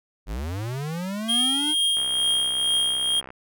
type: linear sweep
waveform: square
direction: up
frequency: 43.65 to 310 Hz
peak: -28 dBFS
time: 0.26-1.75 s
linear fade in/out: 50 ms
type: tone with tremolo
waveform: square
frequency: 3231 Hz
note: G#7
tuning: 48 cents flat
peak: -19 dBFS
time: 1.28-3.21 s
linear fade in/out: 20 ms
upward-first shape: triangle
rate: 2.2 Hz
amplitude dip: 45%
type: click train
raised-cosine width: 0.5 ms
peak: -24 dBFS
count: 88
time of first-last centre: 1.97-3.304 s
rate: 65.2 Hz
effects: none